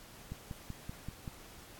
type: click train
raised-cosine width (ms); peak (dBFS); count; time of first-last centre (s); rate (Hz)
5; -28; 6; 0.32-1.278; 5.22
effects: pink hiss -54 dBFS RMS until 1.79 s + AAC 64 kbps